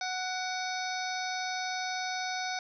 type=harmonic tone with a mistuned harmonic; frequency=740 Hz; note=F#5; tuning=in tune; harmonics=1 / 2 / 3 / 5 / 6 / 7 / 8; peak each=-35 / -38 / -40 / -42 / -43 / -43 / -44 dBFS; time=0.01-2.59 s; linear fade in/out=2 ms; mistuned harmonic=3; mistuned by=+28 cents; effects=none